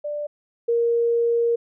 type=tone pair in turn; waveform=sine; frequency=590 / 468.3 Hz; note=D5 / A#4; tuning=+8 / +8 cents; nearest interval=major third; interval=400 cents; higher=first; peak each=-25 / -17 dBFS; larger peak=second; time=0.04-0.27 / 0.68-1.56 s; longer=second; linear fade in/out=10 ms; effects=none